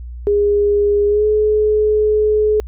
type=tone with pitch glide; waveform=sine; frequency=410 to 425.7 Hz; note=G#4 to G#4; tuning=-22 to +43 cents; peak=-11 dBFS; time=0.27-2.6 s; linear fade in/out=0 ms; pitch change=+65 cents; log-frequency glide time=1.07-1.26 s; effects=added 60 Hz sine -27 dBFS peak until 2.67 s